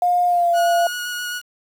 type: tone with pitch glide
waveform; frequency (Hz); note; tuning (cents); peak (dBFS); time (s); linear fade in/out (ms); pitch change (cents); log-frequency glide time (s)
sine; 711 to 687.2; F5 to F5; +31 to -28; -14; 0.02-0.87; 2; -59; 0.27-0.52
type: tone with vibrato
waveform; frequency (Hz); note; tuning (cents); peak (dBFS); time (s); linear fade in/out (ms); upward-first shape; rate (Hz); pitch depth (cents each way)
sawtooth; 1454; F#6; -31; -21; 0.53-1.42; 50; square; 7.6; 9
effects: 7-bit